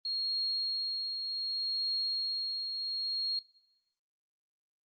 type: tone with tremolo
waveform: sine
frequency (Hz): 4271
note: C8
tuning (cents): +35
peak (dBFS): -30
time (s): 0.05-3.39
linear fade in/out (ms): 2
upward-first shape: triangle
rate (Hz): 0.66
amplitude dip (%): 45
effects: noise-tail reverb RT60 0.9 s tail -21 dB re dry + Opus 32 kbps